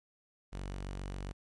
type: tone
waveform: sawtooth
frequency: 47.38 Hz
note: F#1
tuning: 42 cents sharp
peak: -35 dBFS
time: 0.52-1.33 s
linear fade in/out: 20 ms
effects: resampled to 22050 Hz + 12-bit